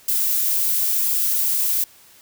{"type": "noise", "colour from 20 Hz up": "violet", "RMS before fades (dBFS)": -20, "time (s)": [0.08, 1.84], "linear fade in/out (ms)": 5, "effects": ["white hiss -50 dBFS RMS until 2.21 s"]}